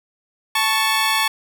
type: tone pair together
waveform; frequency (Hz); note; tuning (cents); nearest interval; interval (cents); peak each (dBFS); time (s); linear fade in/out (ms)
15% pulse; 878.4 / 1108.7; A5 / C#6; -3 / 0; major third; 403; -13; 0.55-1.28; 5
effects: none